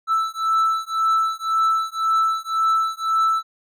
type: beating tone pair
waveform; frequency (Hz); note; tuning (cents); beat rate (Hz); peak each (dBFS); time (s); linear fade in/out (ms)
triangle; 1318.5 / 1320.4; E6 / E6; 0 / +2; 1.9; -19; 0.07-3.43; 50
effects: none